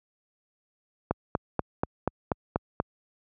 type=click train; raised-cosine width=1 ms; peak=-10 dBFS; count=8; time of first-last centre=1.11-2.801 s; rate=4.14 Hz; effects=high-pass 60 Hz 12 dB/octave